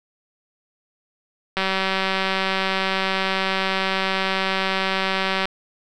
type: click train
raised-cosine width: 0.3 ms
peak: -6 dBFS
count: 743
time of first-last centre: 1.57-5.455 s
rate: 191 Hz
effects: none